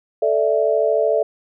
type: chord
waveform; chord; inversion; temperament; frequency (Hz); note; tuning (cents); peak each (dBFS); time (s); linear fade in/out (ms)
sine; A suspended fourth; none; just; 440 / 586.7 / 660; A4 / D5 / E5; 0 / -2 / +2; -19; 0.22-1.23; 5
effects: none